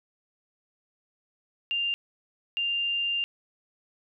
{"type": "tone bursts at uneven times", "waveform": "sine", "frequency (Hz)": 2794, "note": "F7", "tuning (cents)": 0, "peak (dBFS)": -25, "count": 2, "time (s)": [[1.71, 1.94], [2.57, 3.24]], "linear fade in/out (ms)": 0, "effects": []}